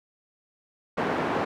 pink band-pass noise, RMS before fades -27 dBFS, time 0.97-1.45 s, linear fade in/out 10 ms, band 250 to 1400 Hz, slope 12 dB/octave, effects none

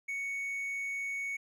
triangle tone, 2224 Hz, C#7, 5 cents sharp, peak -32 dBFS, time 0.08-1.37 s, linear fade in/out 10 ms, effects none

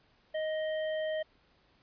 harmonic tone, 625 Hz, D#5, 8 cents sharp, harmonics 1 / 3 / 5, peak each -31 / -42 / -46 dBFS, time 0.34-1.23 s, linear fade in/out 10 ms, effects pink hiss -67 dBFS RMS until 1.82 s + resampled to 11025 Hz

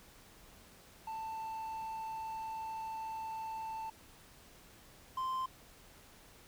triangle tone pair in turn, 887 / 1041 Hz, A5 / C6, +14 / -9 cents, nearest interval minor third, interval 277 cents, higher second, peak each -37 / -32 dBFS, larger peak second, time 1.07-3.9 / 5.17-5.46 s, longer first, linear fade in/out 5 ms, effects pink hiss -59 dBFS RMS until 6.47 s

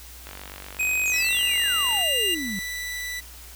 click train, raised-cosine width 0.3 ms, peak -22 dBFS, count 85, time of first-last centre 0.27-2.013 s, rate 48.2 Hz
square tone with pitch glide, 2515 to 2807 Hz, D#7 to F7, +18 to +8 cents, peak -22 dBFS, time 0.79-2.35 s, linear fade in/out 10 ms, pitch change +190 cents, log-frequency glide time 1.14-1.39 s
sine exponential sweep, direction down, 7040 to 183 Hz, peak -29 dBFS, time 1.06-2.59 s, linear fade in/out 0 ms
sawtooth tone, 1975.5 Hz, B6, in tune, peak -26 dBFS, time 1.12-3.21 s, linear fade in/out 20 ms
effects added 60 Hz sine -44 dBFS peak until 3.55 s + white hiss -45 dBFS RMS until 3.55 s

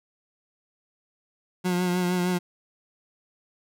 30% pulse tone with vibrato, 179.6 Hz, F3, 49 cents sharp, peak -20 dBFS, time 1.64-2.39 s, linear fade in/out 20 ms, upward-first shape triangle, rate 6.5 Hz, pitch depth 37 cents each way, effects none

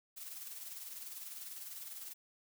blue noise with tremolo, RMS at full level -45 dBFS, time 0.16-2.14 s, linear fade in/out 20 ms, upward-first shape sine, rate 20 Hz, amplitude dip 50%, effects none

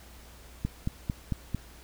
click train, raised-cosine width 5 ms, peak -16 dBFS, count 5, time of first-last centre 0.65-1.547 s, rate 4.46 Hz, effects added 60 Hz sine -51 dBFS peak until 1.83 s + pink hiss -53 dBFS RMS until 1.83 s

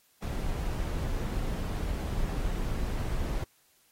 brown noise, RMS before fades -31 dBFS, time 0.22-3.44 s, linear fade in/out 5 ms, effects white hiss -66 dBFS RMS until 3.91 s + AAC 48 kbps

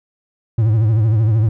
triangle tone with vibrato, 110 Hz, A2, in tune, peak -9 dBFS, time 0.58-1.49 s, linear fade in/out 5 ms, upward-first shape triangle, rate 13 Hz, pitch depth 120 cents each way, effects none

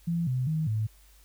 sine tone with pitch steps, 169.2 / 127.6 / 157.2 / 108.8 Hz, E3 / C3 / D#3 / A2, +45 / -43 / +18 / -19 cents, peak -25 dBFS, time 0.07-0.87 s, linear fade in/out 10 ms, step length 200 ms, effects added 50 Hz sine -55 dBFS peak until 1.24 s + white hiss -61 dBFS RMS until 1.24 s

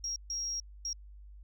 sine tone bursts at uneven times, 5610 Hz, F8, 7 cents sharp, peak -32 dBFS, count 3, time 0.04-0.16 / 0.3-0.6 / 0.85-0.93 s, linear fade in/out 2 ms, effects tanh soft clip ceiling -28 dBFS + added 50 Hz sine -48 dBFS peak until 1.43 s

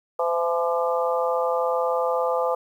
harmonic tone with a mistuned harmonic, 170.6 Hz, F3, 40 cents flat, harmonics 3 / 4 / 5 / 6 / 7, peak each -23 / -28 / -28 / -32 / -29 dBFS, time 0.19-2.55 s, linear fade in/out 5 ms, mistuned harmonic 4, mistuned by -33 cents, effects 9-bit

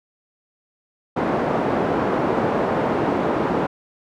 pink band-pass noise, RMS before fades -21 dBFS, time 1.16-3.67 s, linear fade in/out 10 ms, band 230 to 920 Hz, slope 12 dB/octave, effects none

